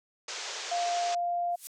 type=band-pass noise; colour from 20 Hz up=white; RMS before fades=-38 dBFS; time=0.28-1.15 s; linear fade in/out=5 ms; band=380 to 7000 Hz; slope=48 dB/octave
type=tone; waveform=sine; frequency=698.5 Hz; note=F5; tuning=in tune; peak=-27 dBFS; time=0.71-1.56 s; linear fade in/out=10 ms
type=noise with exponential growth; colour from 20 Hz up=violet; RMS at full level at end=-31 dBFS; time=1.49-1.67 s; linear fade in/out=0 ms; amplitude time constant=37 ms
effects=low-pass 11000 Hz 12 dB/octave